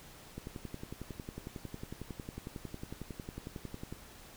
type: click train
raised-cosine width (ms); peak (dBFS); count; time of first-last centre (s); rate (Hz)
3; -28; 40; 0.38-3.925; 11
effects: pink hiss -54 dBFS RMS until 4.36 s